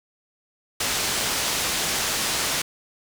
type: low-pass noise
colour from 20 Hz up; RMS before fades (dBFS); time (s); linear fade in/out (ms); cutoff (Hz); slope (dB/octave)
white; -25; 0.8-2.62; 5; 7700; 12
effects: none